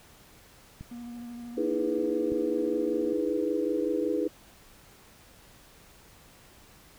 clicks, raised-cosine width 5 ms, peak -28 dBFS, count 2, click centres 0.81 / 2.321 s
triangle tone with vibrato, 238.4 Hz, A#3, 39 cents sharp, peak -36 dBFS, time 0.91-3.13 s, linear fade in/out 5 ms, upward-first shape triangle, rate 13 Hz, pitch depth 25 cents each way
sine chord, E major seventh, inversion third, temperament equal with one note detuned, 304.4 / 329.6 / 415.3 / 493.9 Hz, D#4 / E4 / G#4 / B4, -38 / 0 / 0 / 0 cents, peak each -31 dBFS, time 1.57-4.28 s, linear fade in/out 10 ms
effects pink hiss -55 dBFS RMS until 6.98 s

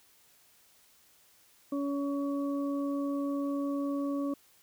harmonic tone, 281.6 Hz, C#4, 27 cents sharp, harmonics 1 / 2 / 4, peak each -30 / -38 / -43 dBFS, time 1.72-4.34 s, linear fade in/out 5 ms, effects white hiss -63 dBFS RMS until 4.62 s

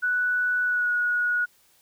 sine tone with pitch glide, 1480 to 1455.4 Hz, F#6 to F#6, 0 to -29 cents, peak -21 dBFS, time 0.02-1.46 s, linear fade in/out 20 ms, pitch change -29 cents, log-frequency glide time 0.64-0.92 s, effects white hiss -61 dBFS RMS until 1.81 s

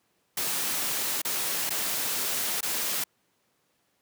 white noise with dropouts, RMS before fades -29 dBFS, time 0.37-3.04 s, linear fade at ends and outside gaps 5 ms, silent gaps 1.218-1.249 / 1.695-1.704 / 2.608-2.628 s, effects pink hiss -71 dBFS RMS until 4.01 s + high-pass 150 Hz 12 dB/octave

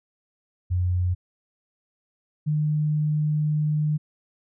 sine tone pair in turn, 90.1 / 151.53 Hz, F#2 / D#3, -45 / -45 cents, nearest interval major sixth, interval 900 cents, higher second, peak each -20 dBFS, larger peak neither, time 0.7-1.15 / 2.46-3.98 s, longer second, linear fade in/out 20 ms, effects none

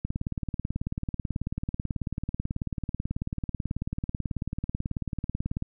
click train, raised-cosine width 5 ms, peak -17 dBFS, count 103, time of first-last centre 0.05-5.624 s, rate 18.3 Hz, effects none

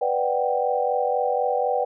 sine chord, G major seventh, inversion first, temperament equal, 493.9 / 587.3 / 740 / 784 Hz, B4 / D5 / F#5 / G5, 0 / 0 / 0 / 0 cents, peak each -24 / -27 / -27 / -25 dBFS, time 0.01-1.85 s, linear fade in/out 10 ms, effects none

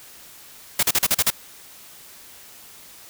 white noise bursts, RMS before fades -18 dBFS, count 7, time 0.79-1.304 s, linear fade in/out 5 ms, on 40 ms, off 39 ms, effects white hiss -45 dBFS RMS until 3.09 s

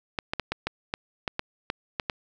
clicks, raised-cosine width 0.3 ms, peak -11 dBFS, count 11, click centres 0.188 / 0.335 / 0.397 / 0.52 / 0.67 / 0.939 / 1.278 / 1.394 / 1.701 / 1.998 / 2.098 s, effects none

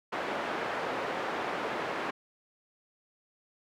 pink band-pass noise, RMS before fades -34 dBFS, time 0.12-2.11 s, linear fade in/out 10 ms, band 390 to 1800 Hz, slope 12 dB/octave, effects none

